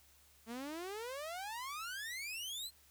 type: exponential sweep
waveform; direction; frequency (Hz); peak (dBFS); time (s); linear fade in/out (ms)
sawtooth; up; 220 to 4242; -38; 0.46-2.71; 50
effects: added 71 Hz sine -70 dBFS peak until 2.9 s + white hiss -66 dBFS RMS until 2.9 s

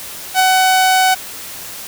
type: tone with ADSR envelope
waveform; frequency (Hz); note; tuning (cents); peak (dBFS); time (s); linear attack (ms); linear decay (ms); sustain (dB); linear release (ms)
sawtooth; 750; F#5; +23; -4; 0.34-1.15; 56; 6; -2; 16
effects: white hiss -30 dBFS RMS until 1.87 s

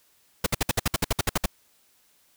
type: noise bursts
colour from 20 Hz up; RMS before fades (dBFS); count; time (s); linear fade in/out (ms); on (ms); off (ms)
pink; -22; 13; 0.44-1.46; 5; 24; 59
effects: white hiss -63 dBFS RMS until 2.36 s

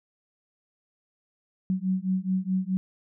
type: beating tone pair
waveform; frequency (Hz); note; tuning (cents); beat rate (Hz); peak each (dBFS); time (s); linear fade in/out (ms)
sine; 185 / 189.7; F#3 / F#3; 0 / +43; 4.7; -27; 1.7-2.77; 0
effects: none

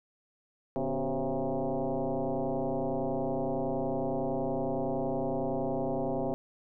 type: tone with frequency modulation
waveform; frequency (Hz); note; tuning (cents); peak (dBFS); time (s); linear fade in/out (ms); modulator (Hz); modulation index
sine; 147.4; D3; +7; -28; 0.76-6.34; 0; 132; 4.8
effects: none

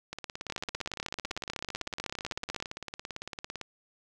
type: two click trains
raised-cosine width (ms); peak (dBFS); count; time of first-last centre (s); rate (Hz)
0.2; -20 / -16; 63 / 35; 0.13-3.613 / 0.5-2.625; 17.8 / 16
effects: none

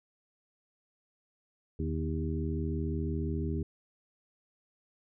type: harmonic tone with a mistuned harmonic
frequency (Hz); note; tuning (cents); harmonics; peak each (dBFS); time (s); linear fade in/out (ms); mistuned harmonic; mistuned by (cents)
80; D#2; +49; 1 / 2 / 3 / 4 / 5; -33 / -36 / -38 / -39 / -40; 1.79-3.63; 5; 2; -64
effects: none

